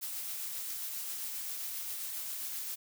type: noise with tremolo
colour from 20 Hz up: blue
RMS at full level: -38 dBFS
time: 0.01-2.76 s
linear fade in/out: 20 ms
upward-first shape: triangle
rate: 7.5 Hz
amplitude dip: 25%
effects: none